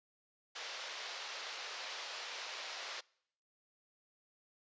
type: band-pass noise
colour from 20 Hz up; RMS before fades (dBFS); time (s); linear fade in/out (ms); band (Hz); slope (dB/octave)
white; -45; 0.55-3.01; 10; 480 to 5100; 24
effects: noise-tail reverb RT60 0.7 s tail -25 dB re dry + resampled to 16000 Hz